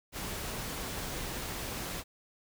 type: noise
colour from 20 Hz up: pink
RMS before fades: -38 dBFS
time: 0.12-2.04 s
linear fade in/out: 50 ms
effects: none